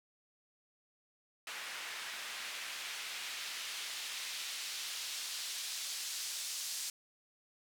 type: noise with band-pass filter sweep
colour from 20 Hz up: white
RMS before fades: -42 dBFS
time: 1.47-6.9 s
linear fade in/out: 2 ms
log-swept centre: 1800 to 5700 Hz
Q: 0.98
effects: none